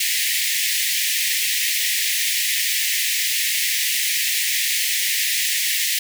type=high-pass noise; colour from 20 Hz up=pink; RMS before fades=-21 dBFS; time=0-5.99 s; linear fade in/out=5 ms; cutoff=1800 Hz; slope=96 dB/octave; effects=none